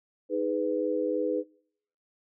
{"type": "chord", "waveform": "sine", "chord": "G# minor", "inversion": "second", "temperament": "just", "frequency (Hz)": [311.5, 415.3, 498.4], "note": ["D#4", "G#4", "B4"], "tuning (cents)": [2, 0, 16], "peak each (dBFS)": [-31, -31, -28], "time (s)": [0.29, 1.44], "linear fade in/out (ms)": 50, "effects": ["noise-tail reverb RT60 0.7 s tail -25 dB re dry"]}